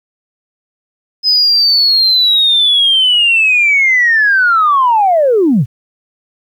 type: linear sweep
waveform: sine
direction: down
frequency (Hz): 5080 to 98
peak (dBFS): -6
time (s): 1.23-5.66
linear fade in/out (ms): 50
effects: tanh soft clip ceiling -2 dBFS + 8-bit